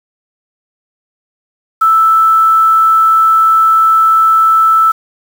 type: tone with quantisation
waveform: sine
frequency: 1318.5 Hz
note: E6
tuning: in tune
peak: -5 dBFS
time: 1.81-4.92 s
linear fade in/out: 10 ms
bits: 5
effects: none